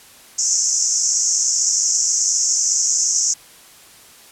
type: band-pass noise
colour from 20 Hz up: white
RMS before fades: -18 dBFS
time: 0.38-3.34 s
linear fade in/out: 10 ms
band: 5500 to 7400 Hz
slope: 96 dB/octave
effects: white hiss -45 dBFS RMS until 4.31 s + low-pass 12000 Hz 12 dB/octave